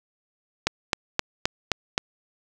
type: click train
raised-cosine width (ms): 0.2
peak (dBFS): -3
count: 6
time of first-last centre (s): 0.67-1.979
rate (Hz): 3.82
effects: none